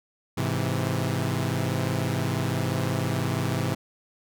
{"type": "chord", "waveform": "sawtooth", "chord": "Ab augmented", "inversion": "none", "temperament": "equal with one note detuned", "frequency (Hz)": [104.85, 130.81, 164.81], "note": ["Ab2", "C3", "E3"], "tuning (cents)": [17, 0, 0], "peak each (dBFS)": [-25, -24, -26], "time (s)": [0.37, 3.75], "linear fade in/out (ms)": 10, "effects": []}